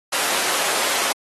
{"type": "high-pass noise", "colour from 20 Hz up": "pink", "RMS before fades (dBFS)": -22, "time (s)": [0.12, 1.13], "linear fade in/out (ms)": 10, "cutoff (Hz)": 580, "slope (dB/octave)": 12, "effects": ["AAC 32 kbps"]}